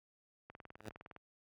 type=click train; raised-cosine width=0.5 ms; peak=-36 dBFS; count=14; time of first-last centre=0.5-1.163 s; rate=19.6 Hz
type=tone with exponential growth; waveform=10% pulse; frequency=107.5 Hz; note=A2; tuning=40 cents flat; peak=-33 dBFS; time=0.78-0.89 s; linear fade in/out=0 ms; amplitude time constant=22 ms
effects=high-pass 60 Hz 12 dB/octave